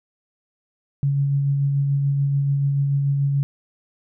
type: tone with tremolo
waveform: sine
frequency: 140.1 Hz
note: C#3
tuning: 19 cents sharp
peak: -16 dBFS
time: 1.03-3.43 s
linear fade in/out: 0 ms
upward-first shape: sine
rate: 6.9 Hz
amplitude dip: 25%
effects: none